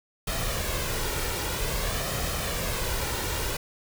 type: noise with flanger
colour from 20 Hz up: pink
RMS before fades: -29 dBFS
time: 0.27-3.57 s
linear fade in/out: 5 ms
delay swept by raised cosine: 1.6 to 2.16 ms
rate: 0.51 Hz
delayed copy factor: +0.5
effects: none